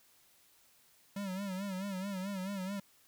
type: tone with vibrato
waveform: square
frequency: 193 Hz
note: G3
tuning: 27 cents flat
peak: -37 dBFS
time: 1.16-2.8 s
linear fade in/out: 5 ms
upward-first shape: sine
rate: 4.6 Hz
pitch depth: 89 cents each way
effects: white hiss -66 dBFS RMS until 3.07 s